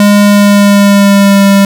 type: tone with pitch glide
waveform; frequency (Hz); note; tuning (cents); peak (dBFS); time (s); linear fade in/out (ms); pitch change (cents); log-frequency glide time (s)
square; 204.6 to 198.2; G#3 to G3; -26 to +19; -3; 0-1.65; 2; -55; 0.23-1.44
effects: none